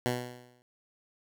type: tone with exponential decay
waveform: 10% pulse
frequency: 123.47 Hz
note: B2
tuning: in tune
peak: -17 dBFS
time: 0.06-0.62 s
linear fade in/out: 0 ms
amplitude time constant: 120 ms
effects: none